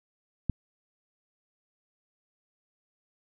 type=click; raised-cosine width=5 ms; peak=-14 dBFS; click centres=0.497 s; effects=none